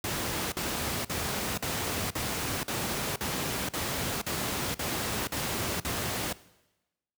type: noise bursts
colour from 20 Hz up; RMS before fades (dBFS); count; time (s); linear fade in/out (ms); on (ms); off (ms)
pink; -31; 12; 0.04-6.328; 2; 480; 48
effects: noise-tail reverb RT60 1.0 s tail -19 dB re dry + high-pass 80 Hz 12 dB/octave